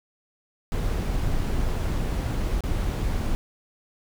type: noise with dropouts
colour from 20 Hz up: brown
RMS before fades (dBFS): -25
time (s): 0.72-3.35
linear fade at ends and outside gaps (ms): 0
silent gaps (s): 2.606-2.637
effects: none